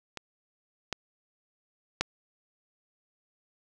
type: clicks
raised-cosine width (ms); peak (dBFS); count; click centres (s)
0.2; -20 / -13 / -8; 3; 0.173 / 0.927 / 2.01
effects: none